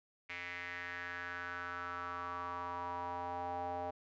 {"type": "tone with band-pass filter sweep", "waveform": "square", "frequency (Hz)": 88.1, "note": "F2", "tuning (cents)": 16, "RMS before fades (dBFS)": -42, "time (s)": [0.29, 3.91], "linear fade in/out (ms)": 10, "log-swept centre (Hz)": [2200, 720], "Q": 4.8, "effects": ["resampled to 16000 Hz"]}